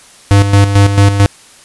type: tone with tremolo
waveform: square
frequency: 100.1 Hz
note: G2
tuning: 37 cents sharp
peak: -4 dBFS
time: 0.31-1.26 s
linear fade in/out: 0 ms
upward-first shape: square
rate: 4.5 Hz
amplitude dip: 60%
effects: white hiss -40 dBFS RMS until 1.64 s + resampled to 24000 Hz